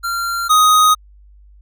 square tone pair in turn, 1380 / 1250.4 Hz, F6 / D#6, -21 / +8 cents, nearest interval major second, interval 171 cents, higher first, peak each -19 / -9 dBFS, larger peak second, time 0.03-0.49 / 0.49-0.95 s, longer neither, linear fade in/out 20 ms, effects added 50 Hz sine -42 dBFS peak until 1.61 s

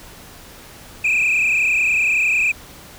sine tone with frequency modulation, 2489 Hz, D#7, in tune, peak -12 dBFS, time 1.04-2.52 s, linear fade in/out 10 ms, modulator 30.9 Hz, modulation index 3.9, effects tanh soft clip ceiling -13 dBFS + pink hiss -41 dBFS RMS until 2.98 s

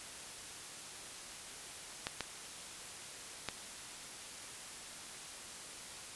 clicks, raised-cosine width 0.2 ms, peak -18 dBFS, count 3, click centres 2.069 / 2.207 / 3.487 s, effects white hiss -48 dBFS RMS until 6.15 s + resampled to 24000 Hz

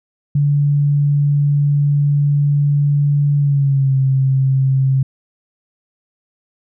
sine tone with pitch glide, 144.2 to 133.77 Hz, D3 to C3, -31 to +39 cents, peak -11 dBFS, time 0.35-5.03 s, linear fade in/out 5 ms, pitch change -130 cents, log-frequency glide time 3.37-3.96 s, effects none

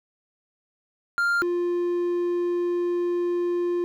triangle tone pair in turn, 1396.9 / 350.4 Hz, F6 / F4, 0 / +6 cents, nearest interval 2 octaves, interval 2394 cents, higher first, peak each -18 / -20 dBFS, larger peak first, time 1.18-1.42 / 1.42-3.84 s, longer second, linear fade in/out 0 ms, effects none

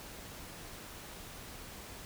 silence, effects pink hiss -48 dBFS RMS until 2.05 s

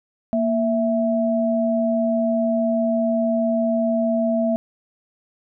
sine tone pair together, 233.1 / 659.3 Hz, A#3 / E5, 0 / 0 cents, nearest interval octave + tritone, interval 1800 cents, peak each -20 / -20 dBFS, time 0.33-4.56 s, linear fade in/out 0 ms, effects none

